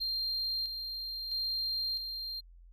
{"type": "tone with tremolo", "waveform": "triangle", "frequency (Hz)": 4186, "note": "C8", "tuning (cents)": 0, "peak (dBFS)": -29, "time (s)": [0, 2.41], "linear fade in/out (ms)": 20, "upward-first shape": "square", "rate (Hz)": 0.76, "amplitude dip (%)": 50, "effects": ["tanh soft clip ceiling -26 dBFS", "added 43 Hz sine -52 dBFS peak until 2.72 s"]}